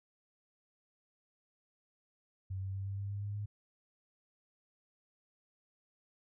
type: tone with pitch steps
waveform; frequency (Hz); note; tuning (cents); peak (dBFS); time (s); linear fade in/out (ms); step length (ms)
sine; 95 / 96.16 / 97.33 / 98.52 / 99.72 / 100.94 / 102.17 / 103.42; F#2 / G2 / G2 / G2 / G2 / G#2 / G#2 / G#2; +46 / -33 / -12 / +9 / +30 / -49 / -28 / -7; -36; 2.5-3.46; 10; 120
effects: none